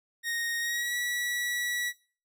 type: tone with pitch glide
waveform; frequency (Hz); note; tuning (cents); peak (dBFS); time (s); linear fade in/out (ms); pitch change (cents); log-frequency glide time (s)
sawtooth; 1863 to 1939.9; A#6 to B6; -2 to -32; -26; 0.23-1.93; 50; +70; 0.6-0.95
effects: noise-tail reverb RT60 0.4 s tail -18 dB re dry